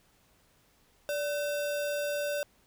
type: tone with sample-and-hold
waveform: sine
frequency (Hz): 582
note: D5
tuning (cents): -16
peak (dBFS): -29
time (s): 1.09-2.43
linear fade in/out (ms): 0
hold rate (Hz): 2100
effects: pink hiss -66 dBFS RMS until 2.66 s